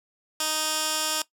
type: tone with band-pass filter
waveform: 15% pulse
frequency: 311.1 Hz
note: D#4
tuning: in tune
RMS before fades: -27 dBFS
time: 0.4-1.22 s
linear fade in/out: 2 ms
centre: 7300 Hz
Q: 0.73
effects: noise-tail reverb RT60 0.1 s tail -18 dB re dry